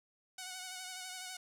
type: tone with vibrato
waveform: 5% pulse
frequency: 740 Hz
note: F#5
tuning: in tune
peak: -31 dBFS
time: 0.38-1.37 s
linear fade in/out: 5 ms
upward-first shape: sine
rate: 12 Hz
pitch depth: 29 cents each way
effects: none